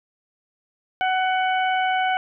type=harmonic tone; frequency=747 Hz; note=F#5; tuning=16 cents sharp; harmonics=1 / 2 / 3 / 4; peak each=-20 / -26 / -30 / -32 dBFS; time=1.01-2.17 s; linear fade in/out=0 ms; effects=none